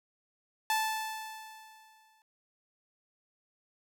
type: tone with exponential decay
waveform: sawtooth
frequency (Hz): 876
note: A5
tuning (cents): -8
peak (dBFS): -22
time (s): 0.7-2.22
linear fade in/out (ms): 1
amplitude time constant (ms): 330
effects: none